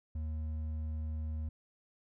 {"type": "tone with hard clipping", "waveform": "triangle", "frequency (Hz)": 77.78, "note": "D#2", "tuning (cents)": 0, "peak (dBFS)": -36, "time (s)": [0.15, 1.49], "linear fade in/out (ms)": 5, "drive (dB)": 8, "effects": []}